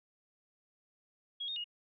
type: tone with pitch steps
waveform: sine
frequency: 3307 / 3693 / 2870 Hz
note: G#7 / A#7 / F7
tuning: -8 / -17 / +47 cents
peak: -36 dBFS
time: 1.4-1.643 s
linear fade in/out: 10 ms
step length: 81 ms
effects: none